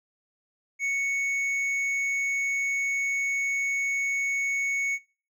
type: tone with hard clipping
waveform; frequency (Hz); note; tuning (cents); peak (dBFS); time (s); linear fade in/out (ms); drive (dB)
sine; 2217; C#7; 0; -26; 0.79-4.99; 50; 5
effects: noise-tail reverb RT60 0.4 s tail -23 dB re dry